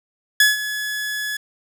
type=tone with ADSR envelope; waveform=sawtooth; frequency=1700 Hz; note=G#6; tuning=40 cents sharp; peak=-6 dBFS; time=0.4-1.37 s; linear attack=3 ms; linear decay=160 ms; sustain=-14 dB; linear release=6 ms; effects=7-bit